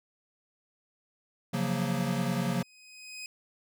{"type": "chord", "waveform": "square", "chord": "Gb major seventh", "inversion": "second", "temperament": "equal with one note detuned", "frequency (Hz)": [136.6, 174.61, 185, 233.1], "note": ["Db3", "F3", "Gb3", "Bb3"], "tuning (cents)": [-25, 0, 0, 0], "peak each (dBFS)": -34, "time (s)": [1.53, 2.63], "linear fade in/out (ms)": 10}
{"type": "tone with exponential growth", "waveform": "20% pulse", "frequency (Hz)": 2510, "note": "D#7", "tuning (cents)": 15, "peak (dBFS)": -33, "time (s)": [2.11, 3.26], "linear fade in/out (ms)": 1, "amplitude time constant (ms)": 250}
{"effects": []}